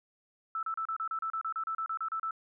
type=tone bursts; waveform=sine; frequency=1318.5 Hz; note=E6; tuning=in tune; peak=-31 dBFS; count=16; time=0.55-2.309 s; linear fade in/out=2 ms; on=79 ms; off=33 ms; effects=none